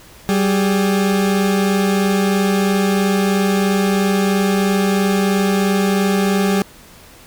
40% pulse tone pair together, 193.49 / 410 Hz, G3 / G#4, -22 / -22 cents, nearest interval octave + minor second, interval 1300 cents, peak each -14 / -19 dBFS, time 0.29-6.62 s, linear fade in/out 0 ms, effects pink hiss -43 dBFS RMS until 7.26 s

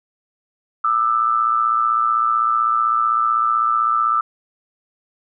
sine tone pair together, 1202.7 / 1318.5 Hz, D6 / E6, +41 / 0 cents, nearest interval major second, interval 159 cents, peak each -18 / -17 dBFS, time 0.84-4.21 s, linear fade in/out 5 ms, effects none

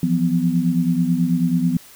sine tone cluster, 168.5 / 177.7 / 250.4 Hz, E3 / F3 / B3, +38 / +30 / +24 cents, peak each -20 dBFS, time 0.03-1.77 s, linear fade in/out 2 ms, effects white hiss -45 dBFS RMS until 1.95 s

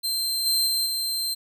sawtooth tone with level steps, 4133 Hz, C8, 22 cents flat, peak -21 / -17 / -19 / -22 dBFS, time 0.03-1.35 s, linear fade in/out 20 ms, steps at 0.45 / 0.66 / 0.85 s, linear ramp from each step 20 ms, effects none

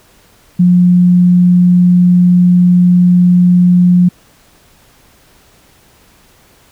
sine tone, 178.3 Hz, F3, 36 cents sharp, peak -4 dBFS, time 0.59-4.09 s, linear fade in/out 10 ms, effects pink hiss -47 dBFS RMS until 6.71 s

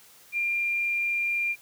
sine tone, 2392 Hz, D7, 31 cents sharp, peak -24 dBFS, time 0.32-1.56 s, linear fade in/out 50 ms, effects white hiss -54 dBFS RMS until 1.61 s + high-pass 60 Hz 12 dB/octave

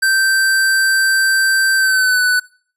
square tone with pitch glide, 1560 to 1493 Hz, G6 to F#6, -9 to +15 cents, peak -12 dBFS, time 0.02-2.4 s, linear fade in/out 10 ms, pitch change -76 cents, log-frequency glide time 1.76-2.21 s, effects noise-tail reverb RT60 0.5 s tail -23 dB re dry + resampled to 32000 Hz

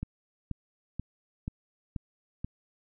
click train, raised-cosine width 5 ms, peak -21 dBFS, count 6, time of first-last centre 0.03-2.445 s, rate 2.07 Hz, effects none

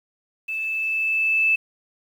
sine tone with level ramp, 2628 Hz, E7, 6 cents flat, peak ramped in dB -25 to -15 dBFS, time 0.48-1.56 s, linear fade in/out 10 ms, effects 8-bit

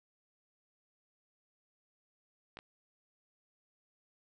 clicks, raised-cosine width 0.3 ms, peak -30 dBFS, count 2, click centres 2.571 / 2.589 s, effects none

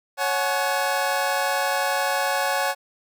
25% pulse chord, C# suspended fourth, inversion none, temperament equal with one note detuned, 554.4 / 740 / 851.5 Hz, C#5 / F#5 / G#5, 0 / 0 / +43 cents, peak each -22 dBFS, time 0.17-2.75 s, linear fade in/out 50 ms, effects none

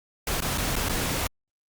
pink noise with dropouts, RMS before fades -27 dBFS, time 0.27-1.27 s, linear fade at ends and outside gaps 2 ms, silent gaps 0.405-0.421 / 0.577-0.581 / 0.756-0.763 / 0.887-0.894 s, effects Opus 48 kbps

